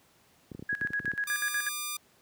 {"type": "clicks", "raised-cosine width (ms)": 3, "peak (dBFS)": -27, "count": 12, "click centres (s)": [0.517, 0.549, 0.594, 0.625, 0.729, 0.816, 0.849, 0.905, 1.001, 1.048, 1.079, 1.136]}
{"type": "tone with tremolo", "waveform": "sine", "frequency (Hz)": 1661.2, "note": "G#6", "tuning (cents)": 0, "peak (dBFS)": -27, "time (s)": [0.69, 1.69], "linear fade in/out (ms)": 5, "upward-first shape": "square", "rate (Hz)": 8.2, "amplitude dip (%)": 80}
{"type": "tone", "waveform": "5% pulse", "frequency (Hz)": 1200, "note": "D6", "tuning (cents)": 37, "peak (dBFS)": -21, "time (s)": [1.27, 1.97], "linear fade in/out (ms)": 5}
{"effects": ["pink hiss -63 dBFS RMS until 2.21 s", "high-pass 100 Hz 12 dB/octave"]}